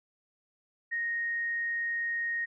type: tone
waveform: sine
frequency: 1864.7 Hz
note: A#6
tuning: in tune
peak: -29 dBFS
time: 0.91-2.46 s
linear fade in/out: 20 ms
effects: none